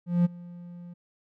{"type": "tone with ADSR envelope", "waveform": "triangle", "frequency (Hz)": 174.61, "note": "F3", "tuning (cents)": 0, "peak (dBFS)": -15, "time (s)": [0.06, 0.94], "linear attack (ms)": 190, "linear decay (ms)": 21, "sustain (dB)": -23, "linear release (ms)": 12, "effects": []}